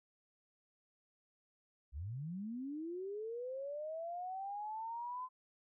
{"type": "linear sweep", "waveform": "sine", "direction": "up", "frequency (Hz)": [59.4, 1029], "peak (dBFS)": -40, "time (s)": [1.92, 5.29], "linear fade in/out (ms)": 50, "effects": []}